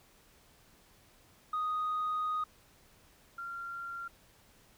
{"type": "tone pair in turn", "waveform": "sine", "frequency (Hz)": [1244.5, 1381.3], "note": ["D#6", "F6"], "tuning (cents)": [0, -19], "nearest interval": "major second", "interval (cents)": 181, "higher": "second", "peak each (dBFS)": [-29, -38], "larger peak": "first", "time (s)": [[1.53, 2.44], [3.38, 4.08]], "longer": "first", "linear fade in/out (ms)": 5, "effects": ["tanh soft clip ceiling -28 dBFS", "pink hiss -63 dBFS RMS until 4.77 s"]}